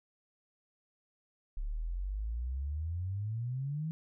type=exponential sweep; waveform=sine; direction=up; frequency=34.21 to 163.2 Hz; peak=-33 dBFS; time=1.57-3.91 s; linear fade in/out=0 ms; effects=none